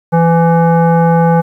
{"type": "tone with frequency modulation", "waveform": "sine", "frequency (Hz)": 166.7, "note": "E3", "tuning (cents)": 20, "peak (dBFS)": -6, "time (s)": [0.12, 1.42], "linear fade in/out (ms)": 20, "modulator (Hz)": 669, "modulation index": 1, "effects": ["8-bit"]}